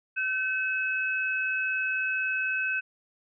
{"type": "tone pair together", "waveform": "sine", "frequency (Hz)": [1530, 2576], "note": ["G6", "E7"], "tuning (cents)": [-42, -41], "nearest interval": "major sixth", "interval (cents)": 901, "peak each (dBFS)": [-28, -29], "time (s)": [0.16, 2.81], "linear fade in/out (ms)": 20, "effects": []}